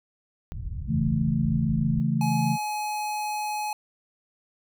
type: low-pass noise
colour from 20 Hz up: white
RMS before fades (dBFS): -33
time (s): 0.52-2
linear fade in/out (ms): 0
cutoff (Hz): 110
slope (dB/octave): 24
type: chord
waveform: sine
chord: A major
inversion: first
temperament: equal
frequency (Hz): 138.59 / 164.81 / 220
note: C#3 / E3 / A3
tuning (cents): 0 / 0 / 0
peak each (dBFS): -26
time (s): 0.87-2.58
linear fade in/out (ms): 50
type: tone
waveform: square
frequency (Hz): 844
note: G#5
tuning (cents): +28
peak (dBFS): -28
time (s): 2.21-3.73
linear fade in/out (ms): 2
effects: none